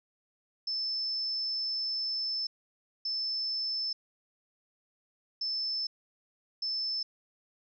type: tone bursts at uneven times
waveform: sine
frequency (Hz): 5270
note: E8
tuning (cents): -1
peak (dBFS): -30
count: 4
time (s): 0.67-2.47 / 3.05-3.93 / 5.41-5.87 / 6.62-7.03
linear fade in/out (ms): 5
effects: none